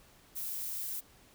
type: noise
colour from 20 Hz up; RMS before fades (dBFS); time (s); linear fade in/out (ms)
violet; -38; 0.35-1.01; 20
effects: pink hiss -61 dBFS RMS until 1.34 s